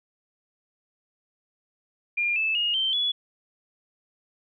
sine tone with pitch steps, 2406 / 2624 / 2861 / 3120 / 3403 Hz, D7 / E7 / F7 / G7 / G#7, +41 / -9 / +41 / -9 / +41 cents, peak -22 dBFS, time 2.17-3.12 s, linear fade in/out 10 ms, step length 190 ms, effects none

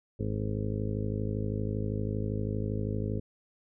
harmonic tone, 52.6 Hz, G#1, 23 cents sharp, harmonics 1 / 2 / 3 / 4 / 5 / 6 / 8 / 9 / 10, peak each -38 / -32 / -40 / -37 / -40 / -42 / -39 / -45 / -45 dBFS, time 0.19-3.2 s, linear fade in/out 10 ms, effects none

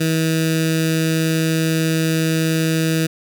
15% pulse tone with notch filter, 160.8 Hz, E3, 43 cents flat, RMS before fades -18 dBFS, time 0-3.07 s, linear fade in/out 10 ms, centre 840 Hz, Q 0.57, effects none

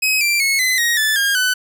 sawtooth tone with pitch steps, 2541 / 2357 / 2187 / 2028 / 1881.7 / 1745.6 / 1619.3 / 1502.2 Hz, D#7 / D7 / C#7 / B6 / A#6 / A6 / G#6 / F#6, +36 / +6 / -24 / +45 / +16 / -14 / -44 / +26 cents, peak -11 dBFS, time 0.02-1.54 s, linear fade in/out 10 ms, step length 190 ms, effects none

